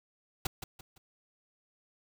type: noise with echo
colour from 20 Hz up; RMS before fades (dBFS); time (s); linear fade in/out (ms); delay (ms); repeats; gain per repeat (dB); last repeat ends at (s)
pink; -31; 0.45-0.47; 5; 170; 3; -9; 0.98
effects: none